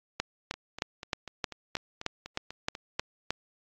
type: two click trains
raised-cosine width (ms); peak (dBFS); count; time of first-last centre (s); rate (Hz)
0.2; -22 / -11; 11 / 11; 0.54-2.997 / 0.2-3.306; 4.07 / 3.22
effects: low-pass 7000 Hz 12 dB/octave + AAC 48 kbps